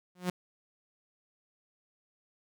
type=tone with exponential growth; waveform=sawtooth; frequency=180 Hz; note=F#3; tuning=47 cents flat; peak=-23 dBFS; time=0.15-0.3 s; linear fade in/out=5 ms; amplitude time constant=32 ms; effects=none